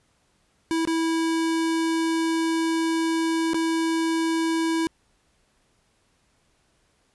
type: tone with dropouts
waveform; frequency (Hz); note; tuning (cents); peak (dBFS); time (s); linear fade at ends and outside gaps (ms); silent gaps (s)
square; 326.8; E4; -15; -22; 0.71-4.87; 0; 0.852-0.874 / 3.534-3.544
effects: pink hiss -66 dBFS RMS until 7.14 s + resampled to 24000 Hz